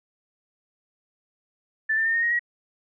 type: tone with pitch steps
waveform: sine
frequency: 1760 / 1788.7 / 1817.9 / 1847.5 / 1877.6 / 1908.2 Hz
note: A6 / A6 / A#6 / A#6 / A#6 / A#6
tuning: 0 / +28 / -44 / -16 / +12 / +40 cents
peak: -20 dBFS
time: 1.89-2.394 s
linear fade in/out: 10 ms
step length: 84 ms
effects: none